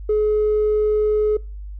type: tone with tanh clipping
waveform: triangle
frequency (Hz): 424.7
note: G#4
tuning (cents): +39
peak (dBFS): -15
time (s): 0.09-1.37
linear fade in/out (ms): 5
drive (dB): 5
effects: noise-tail reverb RT60 0.4 s tail -26 dB re dry + added 50 Hz sine -30 dBFS peak until 1.79 s